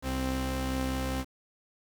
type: tone pair together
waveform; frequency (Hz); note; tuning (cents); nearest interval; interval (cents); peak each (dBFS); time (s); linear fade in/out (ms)
sawtooth; 65 / 261.9; C2 / C4; -11 / +2; 2 octaves; 2413; -28; 0.02-1.25; 50
effects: 8-bit